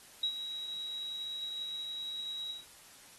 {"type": "tone with ADSR envelope", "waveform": "sine", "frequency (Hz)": 3850, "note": "B7", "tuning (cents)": -45, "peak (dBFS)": -27, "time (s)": [0.23, 2.65], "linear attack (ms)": 5, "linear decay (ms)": 79, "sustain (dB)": -10, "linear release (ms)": 160, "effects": ["white hiss -56 dBFS RMS until 3.18 s", "AAC 32 kbps"]}